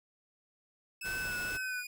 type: tone with pitch glide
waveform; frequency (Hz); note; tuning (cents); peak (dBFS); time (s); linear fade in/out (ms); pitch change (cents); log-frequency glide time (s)
sawtooth; 2614 to 2453; E7 to D#7; -15 to -25; -37; 1.01-1.87; 5; -110; 1.52-1.74
type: tone with vibrato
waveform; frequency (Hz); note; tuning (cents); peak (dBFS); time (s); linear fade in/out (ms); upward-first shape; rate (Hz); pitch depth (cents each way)
sine; 1494; F#6; +16; -35; 1.02-1.84; 50; sine; 2; 37
type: noise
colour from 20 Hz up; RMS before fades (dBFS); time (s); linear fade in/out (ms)
pink; -44; 1.04-1.58; 20
effects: none